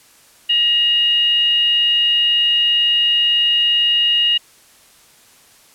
sine tone with frequency modulation, 2857 Hz, F7, 39 cents sharp, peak -12 dBFS, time 0.49-4.38 s, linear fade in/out 10 ms, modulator 958 Hz, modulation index 0.26, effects white hiss -49 dBFS RMS until 5.74 s + low-pass 12000 Hz 12 dB/octave

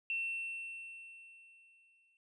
triangle tone with exponential decay, 2700 Hz, E7, 41 cents sharp, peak -29 dBFS, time 0.1-2.17 s, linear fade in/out 1 ms, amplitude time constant 450 ms, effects tanh soft clip ceiling -31 dBFS + resampled to 24000 Hz

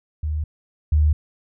sine tone pair in turn, 76.4 / 75.78 Hz, D#2 / D#2, -31 / -45 cents, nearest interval unison, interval 14 cents, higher first, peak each -21 / -13 dBFS, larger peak second, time 0.23-0.44 / 0.92-1.13 s, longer neither, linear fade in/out 5 ms, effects none

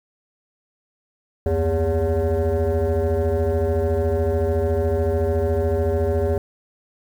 sine tone with frequency modulation, 246.9 Hz, B3, in tune, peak -15 dBFS, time 1.46-6.38 s, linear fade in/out 2 ms, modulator 160 Hz, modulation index 2.1, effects tanh soft clip ceiling -16 dBFS + 8-bit

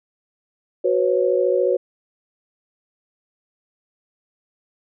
sine chord, F# suspended fourth, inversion none, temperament equal with one note detuned, 370 / 493.9 / 548 Hz, F#4 / B4 / C#5, 0 / 0 / -20 cents, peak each -20 dBFS, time 0.84-1.77 s, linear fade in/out 10 ms, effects none

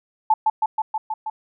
sine tone with echo, 872 Hz, A5, 16 cents flat, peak -12 dBFS, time 0.3-0.34 s, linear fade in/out 5 ms, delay 160 ms, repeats 6, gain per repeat -2 dB, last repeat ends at 1.3 s, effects none

